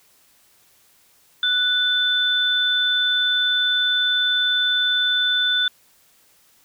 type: tone pair together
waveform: sine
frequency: 1480 / 3520 Hz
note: F#6 / A7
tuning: 0 / 0 cents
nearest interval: octave + minor third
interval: 1500 cents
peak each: -22 / -18 dBFS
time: 1.43-5.68 s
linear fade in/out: 2 ms
effects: white hiss -57 dBFS RMS until 6.64 s